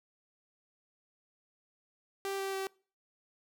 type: tone with pitch steps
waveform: sawtooth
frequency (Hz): 392 / 388.8 / 385.7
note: G4 / G4 / G4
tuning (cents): 0 / -14 / -28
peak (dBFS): -30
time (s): 2.25-2.67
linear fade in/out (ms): 0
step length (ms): 140
effects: noise-tail reverb RT60 0.4 s tail -24 dB re dry